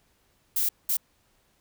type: noise bursts at uneven times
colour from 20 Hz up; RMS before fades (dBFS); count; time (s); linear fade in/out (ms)
violet; -25; 2; 0.56-0.69 / 0.89-0.97; 5
effects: pink hiss -67 dBFS RMS until 1.6 s